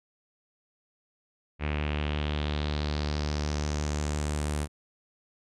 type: tone with low-pass filter sweep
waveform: sawtooth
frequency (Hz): 74.5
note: D2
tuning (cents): +25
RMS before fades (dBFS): -30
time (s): 1.59-4.68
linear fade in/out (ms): 50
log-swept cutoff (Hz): 2400 to 9600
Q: 3.2
effects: none